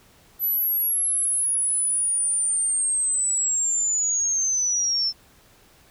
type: linear sweep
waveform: sine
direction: down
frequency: 12000 to 5300 Hz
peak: -20 dBFS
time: 0.39-5.13 s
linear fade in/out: 50 ms
effects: pink hiss -55 dBFS RMS until 5.9 s